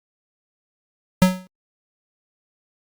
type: tone with exponential decay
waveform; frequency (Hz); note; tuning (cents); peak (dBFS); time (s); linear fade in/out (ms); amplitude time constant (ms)
square; 184.9; F#3; -1; -8; 1.22-1.47; 0; 53
effects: Opus 48 kbps